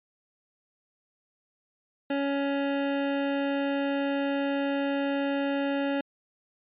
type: tone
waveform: 25% pulse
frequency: 279.4 Hz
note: C#4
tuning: 14 cents sharp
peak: -22 dBFS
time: 2.1-6.01 s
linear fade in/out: 5 ms
effects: resampled to 8000 Hz